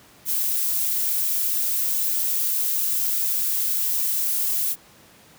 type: noise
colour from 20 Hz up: violet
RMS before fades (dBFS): -23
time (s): 0.25-4.76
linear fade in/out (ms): 50
effects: pink hiss -51 dBFS RMS until 5.38 s + high-pass 100 Hz 12 dB/octave